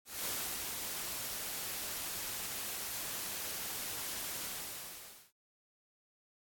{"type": "noise with ADSR envelope", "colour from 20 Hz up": "white", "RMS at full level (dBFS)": -37, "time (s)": [0.05, 5.32], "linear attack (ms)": 190, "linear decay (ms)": 400, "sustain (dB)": -3, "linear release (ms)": 920, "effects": ["AAC 64 kbps"]}